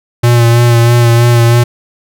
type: tone with vibrato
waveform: square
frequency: 118.5 Hz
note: A#2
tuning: 29 cents sharp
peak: -5 dBFS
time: 0.23-1.64 s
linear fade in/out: 10 ms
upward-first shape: sine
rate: 3.1 Hz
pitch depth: 26 cents each way
effects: none